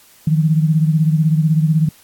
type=beating tone pair; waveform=sine; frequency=155.2 / 171.2 Hz; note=D#3 / F3; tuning=-4 / -34 cents; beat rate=16 Hz; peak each=-12 / -18 dBFS; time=0.27-1.89 s; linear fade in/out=5 ms; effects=white hiss -48 dBFS RMS until 2.03 s + AAC 64 kbps